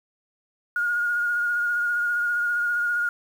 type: tone with vibrato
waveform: sine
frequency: 1431 Hz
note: F6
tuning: 42 cents sharp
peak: -21 dBFS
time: 0.76-3.09 s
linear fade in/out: 2 ms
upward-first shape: sine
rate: 15 Hz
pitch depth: 23 cents each way
effects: 8-bit